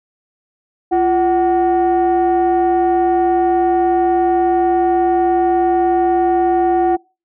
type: tone pair together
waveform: sine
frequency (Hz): 345 / 748.5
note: F4 / F#5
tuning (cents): -21 / +20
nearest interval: octave + minor second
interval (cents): 1341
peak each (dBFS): -12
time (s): 0.91-6.97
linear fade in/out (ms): 20
effects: noise-tail reverb RT60 0.3 s tail -25 dB re dry + tanh soft clip ceiling -8 dBFS